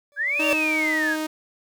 40% pulse tone with exponential growth, 578 Hz, D5, 28 cents flat, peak -18 dBFS, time 0.12-0.53 s, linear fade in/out 0 ms, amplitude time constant 89 ms
sine linear two-way sweep, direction up then down, 1568 to 2794 to 1568 Hz, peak -21 dBFS, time 0.16-1.17 s, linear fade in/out 50 ms, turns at 0.45 s
sawtooth tone, 311.1 Hz, D#4, in tune, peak -21 dBFS, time 0.39-1.27 s, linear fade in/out 10 ms
effects none

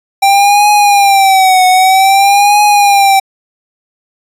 square tone with vibrato, 784 Hz, G5, in tune, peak -5 dBFS, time 0.22-3.2 s, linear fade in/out 10 ms, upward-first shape triangle, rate 0.52 Hz, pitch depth 110 cents each way, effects resampled to 32000 Hz

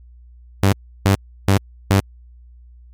sawtooth tone bursts, 97.7 Hz, G2, 5 cents flat, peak -7 dBFS, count 4, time 0.63-2 s, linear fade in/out 0 ms, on 95 ms, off 330 ms, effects added 60 Hz sine -41 dBFS peak until 2.93 s + MP3 96 kbps

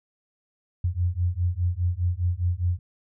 sine beating tone pair, 86.2 / 91.1 Hz, F2 / F#2, -22 / -26 cents, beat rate 4.9 Hz, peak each -25 dBFS, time 0.84-2.79 s, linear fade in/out 5 ms, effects none

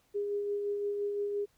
sine tone with tremolo, 408.1 Hz, G#4, 30 cents flat, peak -29 dBFS, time 0.14-1.46 s, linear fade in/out 20 ms, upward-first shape sine, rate 5.8 Hz, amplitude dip 30%, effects pink hiss -70 dBFS RMS until 1.57 s

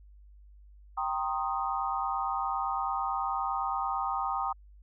sine chord, C minor seventh, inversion second, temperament equal with one note detuned, 784 / 932.3 / 1061.7 / 1244.5 Hz, G5 / Bb5 / C6 / Eb6, 0 / 0 / +25 / 0 cents, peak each -33 / -35 / -36 / -33 dBFS, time 0.97-4.53 s, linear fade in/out 10 ms, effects added 50 Hz sine -51 dBFS peak until 4.82 s

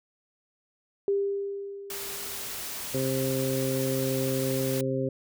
sine tone with exponential decay, 398.6 Hz, G4, 29 cents sharp, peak -21 dBFS, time 1.08-2.88 s, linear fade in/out 1 ms, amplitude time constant 390 ms
white noise, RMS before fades -36 dBFS, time 1.9-4.81 s, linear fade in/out 2 ms
harmonic tone, 132.3 Hz, C3, 20 cents sharp, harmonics 1 / 2 / 3 / 4, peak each -31 / -31 / -31 / -31 dBFS, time 2.94-5.09 s, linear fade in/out 5 ms
effects none

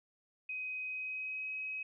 sine tone with pitch glide, 2517 to 2542 Hz, D#7 to D#7, +19 to +36 cents, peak -37 dBFS, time 0.49-1.83 s, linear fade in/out 5 ms, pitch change +17 cents, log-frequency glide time 0.86-1.51 s, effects none

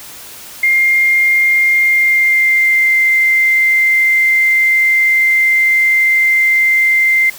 sine tone with pitch glide, 2115 to 2087 Hz, C7 to C7, +18 to -5 cents, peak -8 dBFS, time 0.63-7.3 s, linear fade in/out 5 ms, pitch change -23 cents, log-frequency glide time 1.8-2.97 s, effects white hiss -33 dBFS RMS until 7.38 s

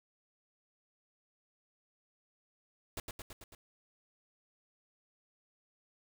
pink noise with echo, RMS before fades -40 dBFS, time 2.97-3 s, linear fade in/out 2 ms, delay 110 ms, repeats 5, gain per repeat -3 dB, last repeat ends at 3.55 s, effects none

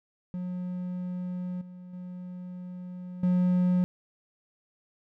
triangle tone with level steps, 180.4 Hz, F#3, 44 cents flat, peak -29 / -40 / -35 / -19 dBFS, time 0.34-3.84 s, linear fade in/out 0 ms, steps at 1.61 / 1.93 / 3.23 s, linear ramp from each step 5 ms, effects none

